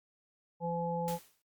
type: harmonic tone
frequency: 170 Hz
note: F3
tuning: 46 cents flat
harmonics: 1 / 3 / 5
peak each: -36 / -36 / -36 dBFS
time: 0.6-1.19 s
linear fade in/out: 50 ms
type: noise with exponential decay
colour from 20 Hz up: white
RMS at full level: -41 dBFS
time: 1.08-1.42 s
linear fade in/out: 0 ms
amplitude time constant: 73 ms
effects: Opus 48 kbps